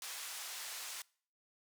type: band-pass noise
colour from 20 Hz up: white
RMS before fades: -45 dBFS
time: 0.02-1.02 s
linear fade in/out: 2 ms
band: 830 to 10000 Hz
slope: 12 dB/octave
effects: noise-tail reverb RT60 0.5 s tail -24 dB re dry